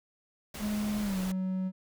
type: noise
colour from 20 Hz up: pink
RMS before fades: -41 dBFS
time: 0.54-1.32 s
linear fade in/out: 5 ms
type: tone with pitch glide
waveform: triangle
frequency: 210 to 187.09 Hz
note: G#3 to F#3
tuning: +19 to +19 cents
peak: -27 dBFS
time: 0.59-1.72 s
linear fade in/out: 50 ms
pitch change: -200 cents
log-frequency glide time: 1.02-1.17 s
effects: none